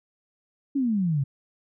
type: exponential sweep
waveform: sine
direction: down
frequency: 287.9 to 131.4 Hz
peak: -21 dBFS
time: 0.75-1.24 s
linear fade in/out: 10 ms
effects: none